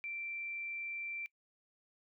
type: tone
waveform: sine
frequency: 2349 Hz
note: D7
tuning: in tune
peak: -39 dBFS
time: 0.04-1.26 s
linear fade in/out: 0 ms
effects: noise-tail reverb RT60 0.1 s tail -24 dB re dry